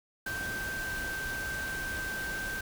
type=tone in noise; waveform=sine; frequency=1561 Hz; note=G6; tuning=8 cents flat; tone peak=-34 dBFS; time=0.26-2.61 s; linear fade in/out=5 ms; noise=pink; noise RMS=-40 dBFS; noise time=0.26-2.61 s; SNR=+3 dB; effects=none